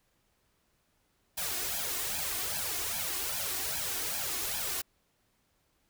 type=noise with flanger; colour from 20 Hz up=white; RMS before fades=-34 dBFS; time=1.37-4.82 s; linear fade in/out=10 ms; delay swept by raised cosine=1.2 to 2.8 ms; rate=2.5 Hz; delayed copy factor=+0.8; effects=pink hiss -73 dBFS RMS until 5.89 s